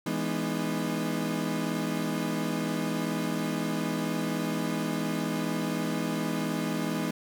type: chord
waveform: 35% pulse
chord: E major seventh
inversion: none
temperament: equal with one note detuned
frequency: 164.81 / 207.7 / 246.9 / 305.4 Hz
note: E3 / G#3 / B3 / D#4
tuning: 0 / 0 / 0 / -32 cents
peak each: -32 dBFS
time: 0.06-7.11 s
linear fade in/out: 5 ms
effects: none